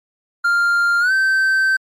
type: tone with pitch glide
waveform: triangle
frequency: 1396.9 to 1550 Hz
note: F6 to G6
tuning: 0 to -20 cents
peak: -11 dBFS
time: 0.44-1.77 s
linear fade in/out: 10 ms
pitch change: +180 cents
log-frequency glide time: 1-1.12 s
effects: MP3 64 kbps